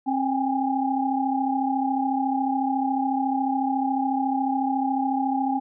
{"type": "tone cluster", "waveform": "sine", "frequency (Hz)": [267.2, 789, 823], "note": ["C4", "G5", "G#5"], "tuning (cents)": [36, 11, -16], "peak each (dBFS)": [-24, -27, -27], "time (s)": [0.06, 5.6], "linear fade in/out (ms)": 20, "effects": []}